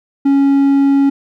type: tone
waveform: triangle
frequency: 277.2 Hz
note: C#4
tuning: in tune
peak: -6 dBFS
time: 0.25-1.1 s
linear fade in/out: 10 ms
effects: none